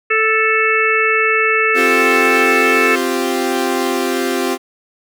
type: harmonic tone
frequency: 440 Hz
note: A4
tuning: in tune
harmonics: 1 / 3 / 4 / 5 / 6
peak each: -18 / -18 / -18 / -18 / -18 dBFS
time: 0.1-2.96 s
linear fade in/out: 10 ms
type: chord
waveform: sawtooth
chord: C suspended fourth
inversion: none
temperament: equal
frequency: 261.6 / 349.2 / 392 Hz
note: C4 / F4 / G4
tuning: 0 / 0 / 0 cents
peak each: -16 dBFS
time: 1.74-4.58 s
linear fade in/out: 50 ms
effects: none